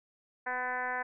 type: tone with frequency modulation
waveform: sine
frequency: 1257 Hz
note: D#6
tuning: 17 cents sharp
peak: -31 dBFS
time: 0.46-1.03 s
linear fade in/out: 10 ms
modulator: 252 Hz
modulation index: 2.7
effects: none